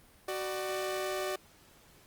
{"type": "tone pair together", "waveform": "sawtooth", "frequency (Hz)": [374.8, 596], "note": ["F#4", "D5"], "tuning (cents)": [22, 25], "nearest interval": "minor sixth", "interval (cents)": 803, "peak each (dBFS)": [-31, -32], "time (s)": [0.28, 1.36], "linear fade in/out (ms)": 5, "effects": ["pink hiss -60 dBFS RMS until 2.06 s", "Opus 32 kbps"]}